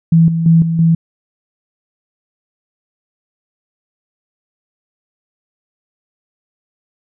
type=tone with level steps; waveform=sine; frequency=164.81 Hz; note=E3; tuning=in tune; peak=-5 / -13 / -5 / -13 / -7 dBFS; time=0.12-0.95 s; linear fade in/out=5 ms; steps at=0.28 / 0.46 / 0.62 / 0.79 s; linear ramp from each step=2 ms; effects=none